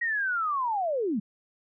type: linear sweep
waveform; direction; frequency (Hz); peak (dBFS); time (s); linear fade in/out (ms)
sine; down; 1912 to 185; -25; 0.01-1.2; 10
effects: none